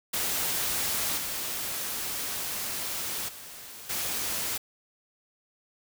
white noise with level steps, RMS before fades -29 / -33 / -44 / -31 dBFS, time 0.13-4.58 s, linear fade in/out 10 ms, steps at 1.17 / 3.28 / 3.89 s, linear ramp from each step 10 ms, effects none

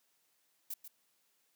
violet noise with echo, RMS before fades -40 dBFS, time 0.7-0.74 s, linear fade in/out 5 ms, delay 140 ms, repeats 1, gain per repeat -9 dB, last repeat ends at 0.88 s, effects white hiss -75 dBFS RMS until 1.55 s + high-pass 150 Hz 12 dB/octave

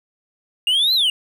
triangle exponential two-way sweep, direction up then down, 2794 to 4186 to 2794 Hz, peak -13 dBFS, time 0.67-1.1 s, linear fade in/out 2 ms, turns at 0.94 s, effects none

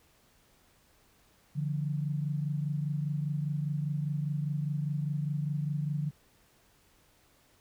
sine tone pair together, 145.9 / 170.87 Hz, D3 / F3, -11 / -38 cents, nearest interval minor third, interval 273 cents, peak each -30 / -36 dBFS, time 1.55-6.11 s, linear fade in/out 20 ms, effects pink hiss -65 dBFS RMS until 7.6 s

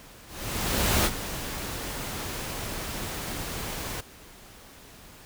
pink noise with ADSR envelope, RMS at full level -22 dBFS, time 0.26-4.01 s, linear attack 790 ms, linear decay 49 ms, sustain -12 dB, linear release 8 ms, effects pink hiss -49 dBFS RMS until 5.25 s

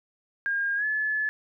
sine tone with pitch glide, 1616 to 1722 Hz, G#6 to A6, -48 to -38 cents, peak -24 dBFS, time 0.46-1.29 s, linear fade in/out 0 ms, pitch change +110 cents, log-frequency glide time 0.76-0.85 s, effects none

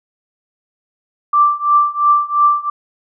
sine tone with tremolo, 1174.7 Hz, D6, in tune, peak -6 dBFS, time 1.33-2.7 s, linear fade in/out 5 ms, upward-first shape triangle, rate 2.9 Hz, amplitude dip 95%, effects none

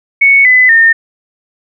sine tone with pitch steps, 2217 / 2010 / 1821.7 Hz, C#7 / B6 / A#6, 0 / +30 / -40 cents, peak -3 dBFS, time 0.21-0.93 s, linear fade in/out 10 ms, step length 240 ms, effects none

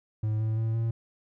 triangle tone with pitch steps, 108.1 / 110.05 / 112.04 / 114.07 Hz, A2 / A2 / A2 / A#2, -30 / +1 / +32 / -37 cents, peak -23 dBFS, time 0.23-0.91 s, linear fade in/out 5 ms, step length 170 ms, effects none

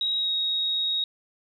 sine tone with pitch glide, 3814 to 3772 Hz, A#7 to A#7, +39 to +20 cents, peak -23 dBFS, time 0.01-1.04 s, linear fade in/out 2 ms, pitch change -19 cents, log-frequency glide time 0.17-0.3 s, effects 10-bit

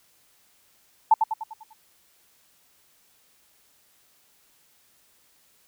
sine tone with echo, 880 Hz, A5, in tune, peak -11 dBFS, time 1.11-1.14 s, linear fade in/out 5 ms, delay 99 ms, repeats 6, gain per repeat -6 dB, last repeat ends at 1.734 s, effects white hiss -62 dBFS RMS until 5.67 s

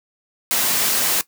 white high-pass noise, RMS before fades -19 dBFS, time 0.51-1.21 s, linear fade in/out 0 ms, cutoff 150 Hz, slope 12 dB/octave, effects noise-tail reverb RT60 0.1 s tail -17 dB re dry

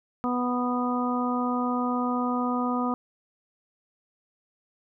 harmonic tone, 246.9 Hz, B3, in tune, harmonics 1 / 2 / 3 / 4 / 5, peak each -26 / -34 / -33 / -33 / -31 dBFS, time 0.24-2.94 s, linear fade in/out 0 ms, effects none

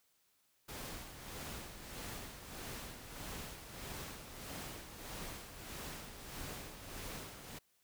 pink noise with tremolo, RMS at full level -45 dBFS, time 0.68-7.59 s, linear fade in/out 10 ms, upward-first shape sine, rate 1.6 Hz, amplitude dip 55%, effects white hiss -75 dBFS RMS until 7.83 s

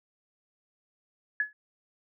sine tone with exponential decay, 1700 Hz, G#6, 40 cents sharp, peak -21 dBFS, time 1.4-1.53 s, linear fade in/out 2 ms, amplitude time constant 28 ms, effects none

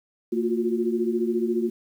sine tone cluster, 227.8 / 349.2 / 363.5 Hz, A#3 / F4 / F#4, -40 / 0 / -31 cents, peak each -26 dBFS, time 0.32-1.7 s, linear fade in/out 10 ms, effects 9-bit

